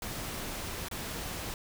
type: noise with dropouts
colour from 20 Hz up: pink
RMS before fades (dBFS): -38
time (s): 0.02-1.54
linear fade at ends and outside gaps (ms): 2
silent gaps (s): 0.885-0.912
effects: none